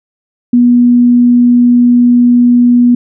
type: tone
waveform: sine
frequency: 242.8 Hz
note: B3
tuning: 29 cents flat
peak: -3 dBFS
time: 0.53-2.95 s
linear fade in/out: 5 ms
effects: none